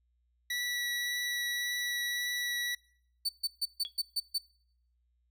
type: tone with vibrato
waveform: 25% pulse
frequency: 1946 Hz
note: B6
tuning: 26 cents flat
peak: -28 dBFS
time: 0.5-2.75 s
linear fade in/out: 5 ms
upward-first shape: triangle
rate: 1.8 Hz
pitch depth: 9 cents each way
type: tone bursts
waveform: 40% pulse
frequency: 4522 Hz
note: C#8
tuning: 34 cents sharp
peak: -27 dBFS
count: 7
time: 3.25-4.384 s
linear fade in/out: 10 ms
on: 42 ms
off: 140 ms
type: tone with exponential decay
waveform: sine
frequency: 3355 Hz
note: G#7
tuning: 17 cents sharp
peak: -32 dBFS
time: 3.85-3.92 s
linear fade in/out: 0 ms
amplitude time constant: 15 ms
effects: noise-tail reverb RT60 0.7 s tail -26 dB re dry + added 60 Hz sine -70 dBFS peak until 5.3 s